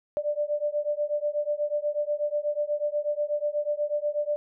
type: beating tone pair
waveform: sine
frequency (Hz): 587.3 / 595.5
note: D5 / D5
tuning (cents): 0 / +24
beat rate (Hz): 8.2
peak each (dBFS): -28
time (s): 0.17-4.36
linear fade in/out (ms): 0
effects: none